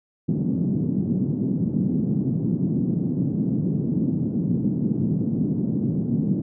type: band-pass noise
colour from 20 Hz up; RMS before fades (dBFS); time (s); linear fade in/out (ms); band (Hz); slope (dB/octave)
white; -23; 0.28-6.42; 10; 140 to 240; 24
effects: none